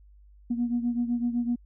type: beating tone pair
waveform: sine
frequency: 237.9 / 245.8 Hz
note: A#3 / B3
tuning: +35 / -8 cents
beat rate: 7.9 Hz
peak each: -25 / -30 dBFS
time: 0.5-1.56 s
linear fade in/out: 10 ms
effects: tanh soft clip ceiling -18 dBFS + added 50 Hz sine -51 dBFS peak until 1.65 s